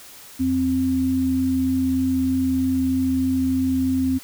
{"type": "tone pair together", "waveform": "sine", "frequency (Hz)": [86.12, 261.6], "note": ["F2", "C4"], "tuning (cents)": [-24, 0], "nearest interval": "octave + perfect fifth", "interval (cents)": 1924, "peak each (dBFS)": [-28, -18], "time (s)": [0.39, 4.19], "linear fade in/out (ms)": 20, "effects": ["white hiss -43 dBFS RMS until 4.23 s"]}